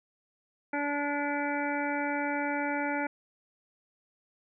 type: harmonic tone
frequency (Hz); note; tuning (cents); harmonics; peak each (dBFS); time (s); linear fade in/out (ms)
288.6; D4; -30; 1 / 2 / 3 / 5 / 6 / 7 / 8; -33 / -36 / -34 / -36 / -42 / -40 / -39; 0.73-3.07; 5
effects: none